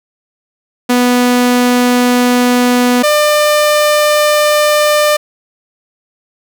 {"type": "tone pair in turn", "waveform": "sawtooth", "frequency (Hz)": [246.3, 598.1], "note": ["B3", "D5"], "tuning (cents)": [-5, 31], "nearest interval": "octave + minor third", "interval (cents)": 1536, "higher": "second", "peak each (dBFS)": -4, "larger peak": "neither", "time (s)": [[0.89, 3.03], [3.03, 5.17]], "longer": "neither", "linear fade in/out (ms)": 10, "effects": []}